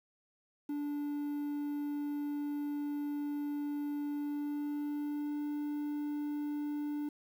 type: tone with pitch glide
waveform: triangle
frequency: 291.2 to 294.4 Hz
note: D4 to D4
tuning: -15 to +4 cents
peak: -32 dBFS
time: 0.69-7.09 s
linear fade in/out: 5 ms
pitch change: +19 cents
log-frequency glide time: 4.08-5.4 s
effects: 10-bit